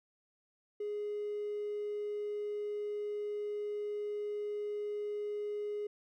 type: tone with hard clipping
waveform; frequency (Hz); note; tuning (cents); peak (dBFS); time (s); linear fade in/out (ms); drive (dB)
triangle; 415.8; G#4; +2; -35; 0.8-5.87; 5; 3
effects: none